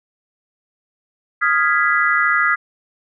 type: chord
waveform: sine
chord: F half-diminished seventh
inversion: third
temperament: equal with one note detuned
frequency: 1244.5 / 1396.9 / 1661.2 / 1982.4 Hz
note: Eb6 / F6 / Ab6 / Cb7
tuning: 0 / 0 / 0 / +6 cents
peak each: -19 dBFS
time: 1.41-2.56 s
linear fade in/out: 20 ms
effects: none